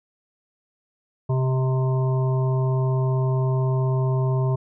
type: harmonic tone with a mistuned harmonic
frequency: 130.81 Hz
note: C3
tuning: in tune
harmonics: 1 / 3 / 5 / 7 / 8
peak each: -19 / -29 / -33 / -36 / -37 dBFS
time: 1.29-4.56 s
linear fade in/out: 10 ms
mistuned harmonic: 5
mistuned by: -27 cents
effects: none